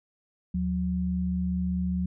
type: tone pair together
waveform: sine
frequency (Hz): 76.6 / 181.56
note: D#2 / F#3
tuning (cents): -27 / -32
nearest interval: octave + minor third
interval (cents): 1495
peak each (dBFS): -31 / -26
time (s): 0.54-2.06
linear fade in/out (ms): 5
effects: none